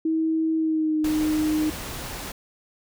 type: tone with pitch glide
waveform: sine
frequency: 320.5 to 308.2 Hz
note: E4 to D#4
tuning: -49 to -16 cents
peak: -20 dBFS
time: 0.05-1.7 s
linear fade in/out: 5 ms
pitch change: -67 cents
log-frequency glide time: 0.56-1.01 s
type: noise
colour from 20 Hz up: pink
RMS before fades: -34 dBFS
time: 1.04-2.32 s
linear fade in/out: 5 ms
effects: none